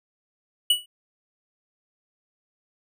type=tone with exponential decay; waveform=square; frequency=2941 Hz; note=F#7; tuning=11 cents flat; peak=-14 dBFS; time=0.7-0.86 s; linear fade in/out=5 ms; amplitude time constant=34 ms; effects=none